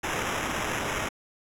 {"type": "noise with sample-and-hold", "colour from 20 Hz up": "white", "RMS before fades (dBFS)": -30, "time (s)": [0.03, 1.09], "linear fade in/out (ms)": 10, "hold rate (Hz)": 4410, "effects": ["low-pass 12000 Hz 12 dB/octave"]}